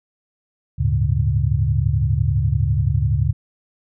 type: tone cluster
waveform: sine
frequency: 74.4 / 100.2 / 112.1 / 140.7 Hz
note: D2 / G2 / A2 / C#3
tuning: +23 / +38 / +33 / +26 cents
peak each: -21 dBFS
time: 0.78-3.33 s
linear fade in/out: 20 ms
effects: none